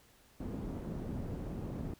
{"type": "low-pass noise", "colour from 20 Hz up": "white", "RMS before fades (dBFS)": -40, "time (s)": [0.4, 1.94], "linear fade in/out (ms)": 5, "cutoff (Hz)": 250, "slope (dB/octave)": 12, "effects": ["pink hiss -64 dBFS RMS until 1.99 s"]}